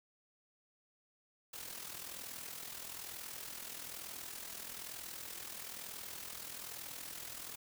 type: noise with amplitude modulation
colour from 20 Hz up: white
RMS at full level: -44 dBFS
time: 1.53-7.56 s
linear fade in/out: 10 ms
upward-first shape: sine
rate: 41.1 Hz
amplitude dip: 60%
effects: none